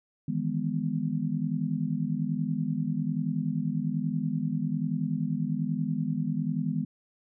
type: chord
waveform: sine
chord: E major seventh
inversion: third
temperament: just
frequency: 154.51 / 164.81 / 206 / 247.2 Hz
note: D#3 / E3 / G#3 / B3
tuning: -12 / 0 / -14 / +2 cents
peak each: -32 dBFS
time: 0.28-6.85 s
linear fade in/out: 5 ms
effects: none